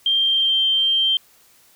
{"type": "tone with pitch glide", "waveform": "sine", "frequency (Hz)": [3176, 3149], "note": ["G7", "G7"], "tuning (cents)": [22, 7], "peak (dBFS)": -15, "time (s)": [0.06, 1.17], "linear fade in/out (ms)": 2, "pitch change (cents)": -15, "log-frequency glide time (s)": [0.18, 0.59], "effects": ["white hiss -54 dBFS RMS until 1.75 s"]}